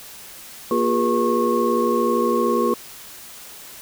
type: tone cluster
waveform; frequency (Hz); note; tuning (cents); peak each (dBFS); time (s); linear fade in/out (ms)
sine; 236.2 / 352.8 / 410.3 / 483 / 1091; A#3 / F4 / G#4 / B4 / C#6; +23 / +18 / -21 / -39 / -28; -23; 0.71-2.74; 2
effects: white hiss -40 dBFS RMS until 3.81 s